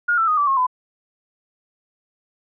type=tone with pitch steps; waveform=sine; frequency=1427 / 1331.4 / 1242.3 / 1159.1 / 1081.5 / 1009 Hz; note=F6 / E6 / D#6 / D6 / C#6 / B5; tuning=+37 / +17 / -3 / -23 / -43 / +37 cents; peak=-15 dBFS; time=0.08-0.668 s; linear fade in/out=10 ms; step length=98 ms; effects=none